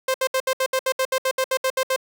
sawtooth tone bursts, 523.3 Hz, C5, in tune, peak -15 dBFS, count 15, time 0.08-1.962 s, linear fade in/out 5 ms, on 62 ms, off 68 ms, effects none

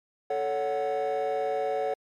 triangle chord, F# minor, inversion first, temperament equal with one note detuned, 440 / 560.5 / 740 Hz, A4 / C#5 / F#5, 0 / +19 / 0 cents, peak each -27 dBFS, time 0.3-1.94 s, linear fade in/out 5 ms, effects tanh soft clip ceiling -20 dBFS + MP3 96 kbps

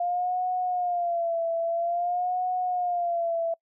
sine tone with vibrato, 698.5 Hz, F5, in tune, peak -24 dBFS, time 0-3.54 s, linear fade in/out 5 ms, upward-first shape sine, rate 0.5 Hz, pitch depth 82 cents each way, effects noise-tail reverb RT60 0.1 s tail -26 dB re dry

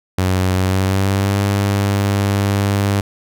sawtooth tone with pitch glide, 92.9 to 100.14 Hz, F#2 to G2, +7 to +37 cents, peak -10 dBFS, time 0.18-3.01 s, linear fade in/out 5 ms, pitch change +130 cents, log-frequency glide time 0.55-1.39 s, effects none

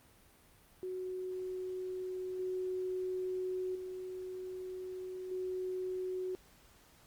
sine tone with level steps, 370 Hz, F#4, in tune, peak -37 / -34 / -40 / -35 dBFS, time 0.83-6.35 s, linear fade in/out 0 ms, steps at 2.39 / 3.75 / 5.31 s, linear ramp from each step 5 ms, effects pink hiss -63 dBFS RMS until 7.06 s + Opus 32 kbps

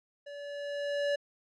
square tone with level ramp, 574 Hz, D5, 40 cents flat, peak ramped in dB -43 to -27 dBFS, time 0.26-1.16 s, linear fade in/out 10 ms, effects low-pass 4000 Hz 12 dB/octave

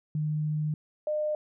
sine tone pair in turn, 152.4 / 606.4 Hz, D#3 / D#5, -36 / -45 cents, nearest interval 2 octaves, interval 2391 cents, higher second, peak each -26 dBFS, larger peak neither, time 0.15-0.74 / 1.07-1.35 s, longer first, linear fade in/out 2 ms, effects none

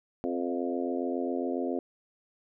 harmonic tone with a mistuned harmonic, 87.3 Hz, F2, in tune, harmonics 3 / 4 / 5 / 6 / 7 / 8, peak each -32 / -34 / -36 / -38 / -39 / -40 dBFS, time 0.24-1.79 s, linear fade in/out 0 ms, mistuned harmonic 7, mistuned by +15 cents, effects none

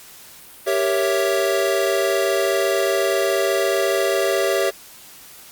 square chord, G diminished seventh, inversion none, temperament equal, 392 / 466.2 / 554.4 / 659.3 Hz, G4 / Bb4 / Db5 / Fb5, 0 / 0 / 0 / 0 cents, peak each -22 / -28 / -23 / -24 dBFS, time 0.66-4.71 s, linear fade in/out 20 ms, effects white hiss -43 dBFS RMS until 5.51 s + Opus 48 kbps

